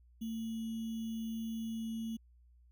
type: tone with sample-and-hold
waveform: sine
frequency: 224.6 Hz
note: A3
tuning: 36 cents sharp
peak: -36 dBFS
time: 0.21-2.17 s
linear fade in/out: 10 ms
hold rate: 3150 Hz
effects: added 60 Hz sine -60 dBFS peak until 2.71 s